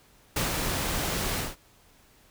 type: noise with ADSR envelope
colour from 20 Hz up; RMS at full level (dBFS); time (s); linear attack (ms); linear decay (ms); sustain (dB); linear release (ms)
pink; -26; 0.36-1.56; 6; 120; -3; 180
effects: pink hiss -59 dBFS RMS until 2.3 s